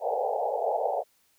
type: band-pass noise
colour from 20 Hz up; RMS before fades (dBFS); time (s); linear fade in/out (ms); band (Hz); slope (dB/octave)
white; -28; 0-1.04; 50; 440 to 840; 96
effects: white hiss -67 dBFS RMS until 1.38 s